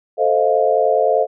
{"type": "chord", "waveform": "sine", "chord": "F dominant seventh", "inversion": "first", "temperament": "equal with one note detuned", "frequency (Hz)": [440, 523.3, 628.4, 698.5], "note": ["A4", "C5", "Eb5", "F5"], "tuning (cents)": [0, 0, 17, 0], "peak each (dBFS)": -18, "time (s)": [0.17, 1.27], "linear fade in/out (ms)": 50, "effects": []}